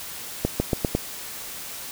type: accelerating click train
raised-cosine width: 2 ms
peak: -7 dBFS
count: 5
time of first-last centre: 0.45-0.95 s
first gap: 150 ms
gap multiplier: 0.88
effects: white hiss -36 dBFS RMS until 1.91 s